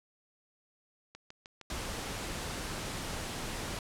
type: click train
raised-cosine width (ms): 0.2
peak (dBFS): -30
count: 8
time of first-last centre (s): 1.15-2.23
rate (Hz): 6.48
type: noise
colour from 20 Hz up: pink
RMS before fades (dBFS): -38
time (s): 1.7-3.79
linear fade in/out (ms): 2
effects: low-pass 10000 Hz 12 dB/octave